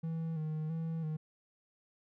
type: tone with vibrato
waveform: triangle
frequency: 159.2 Hz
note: D#3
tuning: 40 cents sharp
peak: -32 dBFS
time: 0.03-1.17 s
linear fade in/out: 10 ms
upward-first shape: square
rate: 1.5 Hz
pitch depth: 41 cents each way
effects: none

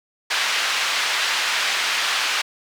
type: band-pass noise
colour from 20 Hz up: pink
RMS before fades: -22 dBFS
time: 0.3-2.42 s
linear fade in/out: 10 ms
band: 1500 to 4500 Hz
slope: 12 dB/octave
effects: none

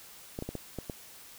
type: clicks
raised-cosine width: 2 ms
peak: -22 dBFS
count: 6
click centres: 0.389 / 0.424 / 0.49 / 0.553 / 0.787 / 0.898 s
effects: white hiss -51 dBFS RMS until 1.38 s

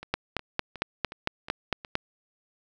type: two click trains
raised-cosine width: 0.3 ms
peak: -23 / -9 dBFS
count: 6 / 9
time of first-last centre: 0.03-1.848 / 0.14-1.954 s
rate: 2.75 / 4.41 Hz
effects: none

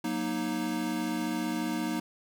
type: chord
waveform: square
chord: D# minor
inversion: first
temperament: equal with one note detuned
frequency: 185 / 236.2 / 311.1 Hz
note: F#3 / A#3 / D#4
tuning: 0 / +23 / 0 cents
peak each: -38 / -34 / -33 dBFS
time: 0.04-2 s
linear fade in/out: 5 ms
effects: 11-bit

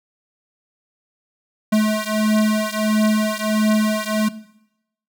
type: beating tone pair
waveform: square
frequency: 214.2 / 215.7 Hz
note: A3 / A3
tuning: -46 / -34 cents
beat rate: 1.5 Hz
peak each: -19 dBFS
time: 1.72-4.29 s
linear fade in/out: 10 ms
effects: noise-tail reverb RT60 0.8 s tail -17 dB re dry

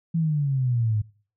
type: exponential sweep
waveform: sine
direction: down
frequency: 168.4 to 103.83 Hz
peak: -20 dBFS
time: 0.14-1.02 s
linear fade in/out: 10 ms
effects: noise-tail reverb RT60 0.4 s tail -21 dB re dry

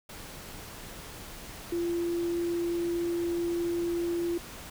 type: tone in noise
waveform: sine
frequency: 343 Hz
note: F4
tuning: 31 cents flat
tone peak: -27 dBFS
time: 1.72-4.38 s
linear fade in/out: 5 ms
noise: pink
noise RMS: -44 dBFS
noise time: 0.09-4.7 s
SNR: +14 dB
effects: none

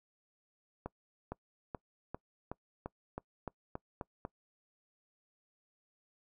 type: accelerating click train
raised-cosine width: 1 ms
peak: -25 dBFS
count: 11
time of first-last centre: 0.86-4.251 s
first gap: 460 ms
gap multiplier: 0.93
effects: noise-tail reverb RT60 0.1 s tail -24 dB re dry

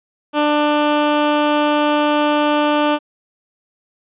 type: tone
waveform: 15% pulse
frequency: 296.9 Hz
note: D4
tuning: 19 cents sharp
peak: -7 dBFS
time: 0.33-2.99 s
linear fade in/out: 50 ms
effects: resampled to 8000 Hz

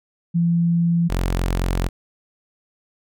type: tone pair in turn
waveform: sine / sawtooth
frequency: 169.9 / 44.51 Hz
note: F3 / F1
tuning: -47 / +34 cents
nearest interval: octave + major seventh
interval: 2319 cents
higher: first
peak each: -15 dBFS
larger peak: neither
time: 0.34-1.09 / 1.09-1.89 s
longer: second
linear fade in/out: 20 ms
effects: none

